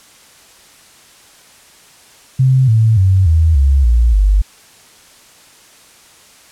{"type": "tone with pitch steps", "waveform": "sine", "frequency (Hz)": [130.81, 111.28, 94.66, 80.52, 68.5, 58.27, 49.57], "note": ["C3", "A2", "F#2", "E2", "C#2", "A#1", "G1"], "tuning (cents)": [0, 20, 40, -40, -20, 0, 20], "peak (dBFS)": -7, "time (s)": [2.39, 4.42], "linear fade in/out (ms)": 10, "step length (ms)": 290, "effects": ["white hiss -44 dBFS RMS until 6.51 s", "low-pass 10000 Hz 12 dB/octave"]}